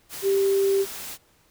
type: tone in noise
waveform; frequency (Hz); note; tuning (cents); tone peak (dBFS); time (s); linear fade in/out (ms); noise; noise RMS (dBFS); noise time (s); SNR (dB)
sine; 392; G4; 0; -18; 0.22-0.86; 50; white; -36; 0.09-1.18; +15
effects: pink hiss -61 dBFS RMS until 1.5 s